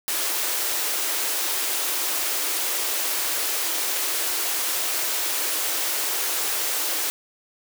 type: high-pass noise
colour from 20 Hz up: white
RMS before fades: -25 dBFS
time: 0.08-7.1 s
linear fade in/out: 0 ms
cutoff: 290 Hz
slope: 96 dB/octave
effects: none